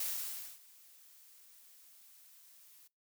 blue noise with ADSR envelope, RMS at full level -36 dBFS, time 0-2.88 s, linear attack 3 ms, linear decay 580 ms, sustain -24 dB, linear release 13 ms, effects noise-tail reverb RT60 0.2 s tail -22 dB re dry

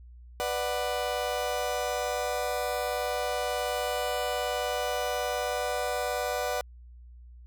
35% pulse chord, B minor, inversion none, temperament just, 493.9 / 592.7 / 740.8 Hz, B4 / D5 / F#5, 0 / +16 / +2 cents, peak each -31 dBFS, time 0.4-6.61 s, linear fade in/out 0 ms, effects added 60 Hz sine -46 dBFS peak until 7.46 s

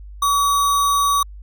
sine tone with sample-and-hold, 1140 Hz, C#6, 48 cents sharp, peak -14 dBFS, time 0.22-1.23 s, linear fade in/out 5 ms, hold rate 4900 Hz, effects added 50 Hz sine -34 dBFS peak until 1.42 s

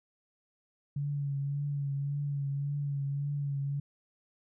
sine tone with vibrato, 141.7 Hz, C#3, 38 cents sharp, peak -30 dBFS, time 0.96-3.8 s, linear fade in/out 5 ms, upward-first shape triangle, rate 1.8 Hz, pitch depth 37 cents each way, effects none

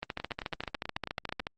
two click trains, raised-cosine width 0.3 ms, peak -17 / -19 dBFS, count 21 / 12, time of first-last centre 0.03-1.469 / 0.2-1.401 s, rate 13.9 / 9.16 Hz, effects Opus 24 kbps

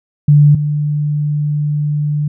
sine tone pair in turn, 146.83 / 148.28 Hz, D3 / D3, 0 / +17 cents, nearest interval unison, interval 17 cents, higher second, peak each -4 / -13 dBFS, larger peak first, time 0.28-0.55 / 0.55-2.28 s, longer second, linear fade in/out 5 ms, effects none

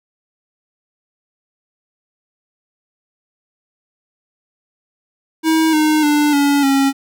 square tone with pitch steps, 320 / 307.7 / 295.8 / 284.4 / 273.5 Hz, D#4 / D#4 / D4 / C#4 / C#4, +49 / -19 / +13 / +45 / -23 cents, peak -12 dBFS, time 5.43-6.93 s, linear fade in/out 50 ms, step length 300 ms, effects none

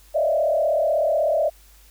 sine tone with frequency modulation, 622.3 Hz, D#5, in tune, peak -17 dBFS, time 0.14-1.5 s, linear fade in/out 20 ms, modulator 36.2 Hz, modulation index 1.5, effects added 50 Hz sine -50 dBFS peak until 1.9 s + white hiss -54 dBFS RMS until 1.9 s

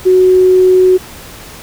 sine tone, 370 Hz, F#4, in tune, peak -4 dBFS, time 0.05-0.98 s, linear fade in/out 20 ms, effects pink hiss -32 dBFS RMS until 1.62 s

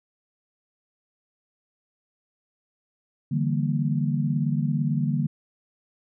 sine chord, E half-diminished seventh, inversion third, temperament equal, 146.83 / 164.81 / 196 / 233.1 Hz, D3 / E3 / G3 / Bb3, 0 / 0 / 0 / 0 cents, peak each -24 / -29 / -30 / -28 dBFS, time 3.31-5.27 s, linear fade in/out 10 ms, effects none

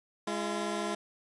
15% pulse tone pair together, 207.7 / 340.4 Hz, G#3 / F4, 0 / -44 cents, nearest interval major sixth, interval 856 cents, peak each -28 dBFS, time 0.27-0.95 s, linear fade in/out 5 ms, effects resampled to 24000 Hz

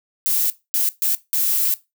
violet noise bursts at uneven times, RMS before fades -19 dBFS, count 4, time 0.26-0.5 / 0.74-0.89 / 1.02-1.15 / 1.33-1.74 s, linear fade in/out 0 ms, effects noise-tail reverb RT60 0.2 s tail -17 dB re dry

